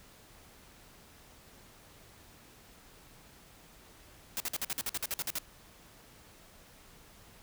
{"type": "noise bursts", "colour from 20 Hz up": "white", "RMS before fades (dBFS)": -34, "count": 13, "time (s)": [4.37, 5.385], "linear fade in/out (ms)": 0, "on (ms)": 31, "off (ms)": 51, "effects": ["pink hiss -57 dBFS RMS until 7.42 s"]}